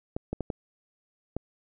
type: clicks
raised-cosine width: 2 ms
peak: -17 dBFS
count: 5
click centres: 0.165 / 0.33 / 0.407 / 0.502 / 1.366 s
effects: none